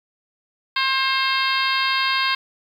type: harmonic tone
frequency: 532 Hz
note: C5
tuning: 29 cents sharp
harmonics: 2 / 3 / 4 / 5 / 6 / 7 / 8 / 9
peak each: -23 / -25 / -26 / -27 / -28 / -28 / -29 / -30 dBFS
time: 0.76-2.35 s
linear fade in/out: 5 ms
effects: 8-bit